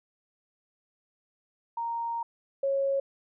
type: tone pair in turn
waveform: sine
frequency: 930 / 548.8 Hz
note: A#5 / C#5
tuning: -4 / -17 cents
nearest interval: major sixth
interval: 913 cents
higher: first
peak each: -29 / -24 dBFS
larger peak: second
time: 1.77-2.23 / 2.63-3 s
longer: first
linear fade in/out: 5 ms
effects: none